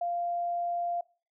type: tone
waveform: sine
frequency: 695 Hz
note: F5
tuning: 9 cents flat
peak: -28 dBFS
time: 0.01-1.01 s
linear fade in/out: 5 ms
effects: noise-tail reverb RT60 0.4 s tail -24 dB re dry